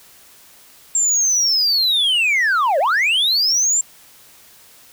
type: linear two-way sweep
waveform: sine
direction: down then up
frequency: 7459 to 514 to 7459 Hz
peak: -11 dBFS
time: 0.95-3.81 s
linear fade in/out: 2 ms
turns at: 2.79 s
effects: tanh soft clip ceiling -13 dBFS + white hiss -47 dBFS RMS until 4.92 s